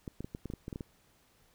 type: clicks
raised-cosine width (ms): 3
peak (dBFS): -26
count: 11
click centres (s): 0.078 / 0.206 / 0.245 / 0.349 / 0.457 / 0.501 / 0.537 / 0.681 / 0.728 / 0.759 / 0.808
effects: pink hiss -67 dBFS RMS until 1.54 s